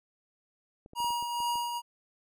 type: clicks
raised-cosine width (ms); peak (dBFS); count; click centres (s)
2; -36; 8; 0.861 / 0.934 / 1.003 / 1.045 / 1.105 / 1.226 / 1.403 / 1.556
type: tone with tremolo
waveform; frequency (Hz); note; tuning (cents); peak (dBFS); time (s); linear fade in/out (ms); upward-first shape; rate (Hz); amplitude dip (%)
square; 953; A#5; +38; -28; 0.95-1.82; 50; triangle; 2.3; 50
effects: none